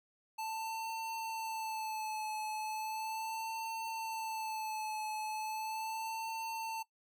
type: tone with vibrato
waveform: square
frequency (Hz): 880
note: A5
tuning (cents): 0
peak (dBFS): -38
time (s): 0.38-6.83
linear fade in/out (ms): 10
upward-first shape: sine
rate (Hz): 0.37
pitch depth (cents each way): 38
effects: noise-tail reverb RT60 0.1 s tail -19 dB re dry